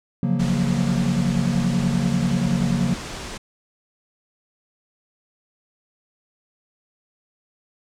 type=chord; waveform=triangle; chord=Gb major seventh; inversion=second; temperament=equal; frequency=138.59 / 174.61 / 185 / 233.1 Hz; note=Db3 / F3 / Gb3 / Bb3; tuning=0 / 0 / 0 / 0 cents; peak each=-22 dBFS; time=0.23-2.94 s; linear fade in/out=2 ms
type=low-pass noise; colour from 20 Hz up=pink; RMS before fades=-33 dBFS; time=0.39-3.38 s; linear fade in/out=10 ms; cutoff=8200 Hz; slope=24 dB/octave
effects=none